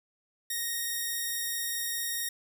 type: tone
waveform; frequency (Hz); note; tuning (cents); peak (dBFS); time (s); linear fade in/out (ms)
5% pulse; 1864.7; A#6; 0; -20; 0.5-2.29; 5
effects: none